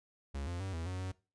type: tone with pitch steps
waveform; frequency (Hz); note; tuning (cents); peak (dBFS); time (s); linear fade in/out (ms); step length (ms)
45% pulse; 69.5 / 87.4 / 96.1 / 82.3 / 92 / 93.2; C#2 / F2 / G2 / E2 / F#2 / F#2; +5 / +2 / -34 / -2 / -9 / +13; -37; 0.34-1.12; 10; 130
effects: noise-tail reverb RT60 0.3 s tail -20 dB re dry + resampled to 22050 Hz